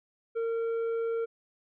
sine tone with tanh clipping, 458.1 Hz, A#4, 30 cents flat, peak -29 dBFS, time 0.35-1.26 s, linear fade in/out 20 ms, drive 6 dB, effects none

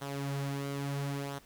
sawtooth tone with flanger, 140 Hz, C#3, 18 cents sharp, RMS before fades -36 dBFS, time 0.01-1.39 s, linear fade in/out 10 ms, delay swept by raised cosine 0.41 to 6.01 ms, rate 0.74 Hz, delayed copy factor -0.55, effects pink hiss -60 dBFS RMS until 1.45 s

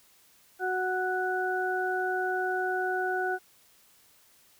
harmonic tone, 370 Hz, F#4, in tune, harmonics 1 / 2 / 4, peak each -31 / -31 / -31 dBFS, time 0.59-3.39 s, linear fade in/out 50 ms, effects white hiss -61 dBFS RMS until 4.59 s

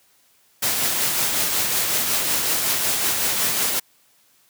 white noise with tremolo, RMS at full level -20 dBFS, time 0.62-3.8 s, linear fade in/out 10 ms, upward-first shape triangle, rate 5.4 Hz, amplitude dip 35%, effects white hiss -59 dBFS RMS until 4.49 s + high-pass 80 Hz 12 dB/octave

